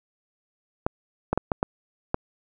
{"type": "clicks", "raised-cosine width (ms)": 1, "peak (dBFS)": -8, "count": 6, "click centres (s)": [0.865, 1.33, 1.376, 1.518, 1.629, 2.144], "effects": []}